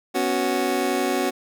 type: chord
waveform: 25% pulse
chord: B suspended second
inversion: none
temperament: just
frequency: 246.9 / 277.8 / 370.4 Hz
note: B3 / C#4 / F#4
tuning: 0 / +4 / +2 cents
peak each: -24 / -22 / -20 dBFS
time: 0.14-1.31 s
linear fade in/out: 20 ms
effects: none